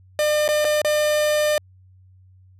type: tone with dropouts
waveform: 45% pulse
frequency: 602 Hz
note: D5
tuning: 43 cents sharp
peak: -17 dBFS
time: 0.19-1.58 s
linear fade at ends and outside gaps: 1 ms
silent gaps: 0.479-0.488 / 0.646-0.65 / 0.817-0.847 s
effects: added 93 Hz sine -48 dBFS peak until 2.59 s + resampled to 32000 Hz